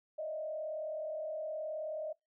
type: tone with frequency modulation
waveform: sine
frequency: 622.3 Hz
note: D#5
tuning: in tune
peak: -36 dBFS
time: 0.18-2.13 s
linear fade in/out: 10 ms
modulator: 39.1 Hz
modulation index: 0.72
effects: noise-tail reverb RT60 0.2 s tail -26 dB re dry